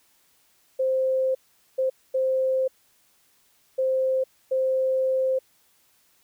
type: tone bursts at uneven times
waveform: sine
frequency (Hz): 523.3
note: C5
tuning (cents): 0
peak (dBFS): -20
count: 5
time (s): 0.79-1.35 / 1.78-1.9 / 2.14-2.68 / 3.78-4.24 / 4.51-5.39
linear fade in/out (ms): 10
effects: white hiss -63 dBFS RMS until 6.23 s